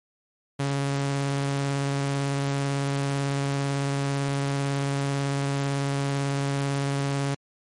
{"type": "tone with vibrato", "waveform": "sawtooth", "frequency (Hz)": 139.4, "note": "C#3", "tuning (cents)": 10, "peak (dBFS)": -20, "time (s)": [0.59, 7.35], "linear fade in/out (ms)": 10, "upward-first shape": "square", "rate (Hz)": 18, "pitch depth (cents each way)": 9, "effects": ["MP3 48 kbps"]}